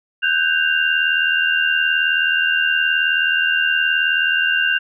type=tone cluster; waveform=sine; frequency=1507 / 1586 / 2786 Hz; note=F#6 / G6 / F7; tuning=+31 / +20 / -5 cents; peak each=-19 dBFS; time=0.22-4.79 s; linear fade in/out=20 ms; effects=none